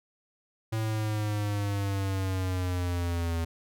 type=linear sweep; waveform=square; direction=down; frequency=111.3 to 82.41 Hz; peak=-28 dBFS; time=0.72-3.45 s; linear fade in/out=10 ms; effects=none